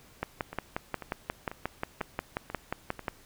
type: two click trains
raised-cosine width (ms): 0.5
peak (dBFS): -24 / -15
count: 6 / 17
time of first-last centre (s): 0.53-2.993 / 0.23-3.082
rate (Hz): 2.03 / 5.61
effects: pink hiss -57 dBFS RMS until 3.25 s